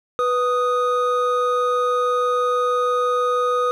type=tone pair together; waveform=triangle; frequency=493.9 / 1244.5 Hz; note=B4 / D#6; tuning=0 / 0 cents; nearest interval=octave + major third; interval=1600 cents; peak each=-18 dBFS; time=0.19-3.71 s; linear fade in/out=0 ms; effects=none